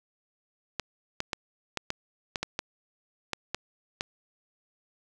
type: clicks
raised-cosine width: 0.2 ms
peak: -12 dBFS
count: 11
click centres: 0.797 / 1.204 / 1.332 / 1.773 / 1.904 / 2.358 / 2.43 / 2.591 / 3.333 / 3.546 / 4.009 s
effects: none